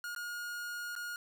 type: tone with dropouts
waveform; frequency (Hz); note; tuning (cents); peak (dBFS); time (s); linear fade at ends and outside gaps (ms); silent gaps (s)
45% pulse; 1432; F6; +43; -38; 0.04-1.16; 1; 0.149-0.162 / 0.953-0.962
effects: 11-bit